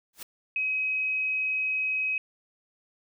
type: noise with exponential growth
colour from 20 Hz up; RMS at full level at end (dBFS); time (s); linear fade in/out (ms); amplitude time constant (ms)
white; -34; 0.13-0.23; 5; 21
type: tone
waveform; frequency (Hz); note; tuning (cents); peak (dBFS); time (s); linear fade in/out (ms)
sine; 2538; D#7; +34; -25; 0.56-2.18; 2
effects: none